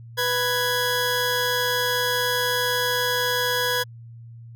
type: tone pair together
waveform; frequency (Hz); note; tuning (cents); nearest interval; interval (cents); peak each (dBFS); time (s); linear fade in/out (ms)
20% pulse; 494.7 / 1664; B4 / G#6; +3 / +3; octave + major sixth; 2100; -19; 0.17-3.84; 20
effects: added 116 Hz sine -39 dBFS peak until 4.55 s